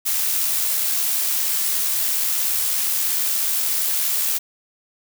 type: noise with amplitude modulation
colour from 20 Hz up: blue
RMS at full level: -20 dBFS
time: 0.05-4.39 s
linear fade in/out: 20 ms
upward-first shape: sine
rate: 77 Hz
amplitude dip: 25%
effects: none